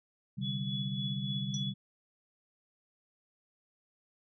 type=chord; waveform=sine; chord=C suspended second; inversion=none; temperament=equal; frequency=130.81 / 146.83 / 196 Hz; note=C3 / D3 / G3; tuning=0 / 0 / 0 cents; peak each=-37 / -39 / -37 dBFS; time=0.37-1.74 s; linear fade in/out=20 ms
type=tone with tremolo; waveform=sine; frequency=3400 Hz; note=G#7; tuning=40 cents sharp; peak=-36 dBFS; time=0.41-1.74 s; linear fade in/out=50 ms; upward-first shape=sine; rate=3.5 Hz; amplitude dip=55%
type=tone with exponential decay; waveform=sine; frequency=5860 Hz; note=F#8; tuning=18 cents flat; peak=-34 dBFS; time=1.54-1.64 s; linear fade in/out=2 ms; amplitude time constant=20 ms
effects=none